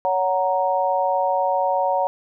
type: chord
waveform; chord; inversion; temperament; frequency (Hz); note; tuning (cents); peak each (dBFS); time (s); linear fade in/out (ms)
sine; F# major; second; equal with one note detuned; 560.5 / 740 / 932.3; C#5 / F#5 / A#5; +19 / 0 / 0; -22; 0.05-2.07; 0
effects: none